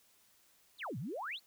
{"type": "exponential two-way sweep", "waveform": "sine", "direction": "down then up", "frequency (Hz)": [4629, 110, 4629], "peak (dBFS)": -38, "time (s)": [0.78, 1.4], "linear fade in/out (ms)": 50, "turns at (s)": 0.98, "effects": ["white hiss -68 dBFS RMS until 1.46 s"]}